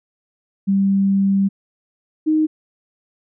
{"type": "tone pair in turn", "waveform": "sine", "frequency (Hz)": [196, 311.1], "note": ["G3", "D#4"], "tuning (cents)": [0, 0], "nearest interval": "minor sixth", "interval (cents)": 800, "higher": "second", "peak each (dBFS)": -13, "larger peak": "neither", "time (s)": [[0.67, 1.49], [2.26, 2.47]], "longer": "first", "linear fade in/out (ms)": 20, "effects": []}